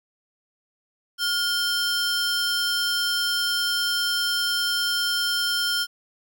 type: tone cluster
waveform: square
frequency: 1419 / 3145 / 5310 Hz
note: F6 / G7 / E8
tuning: +27 / +5 / +12 cents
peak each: -27 dBFS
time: 1.18-5.87 s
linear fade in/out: 50 ms
effects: none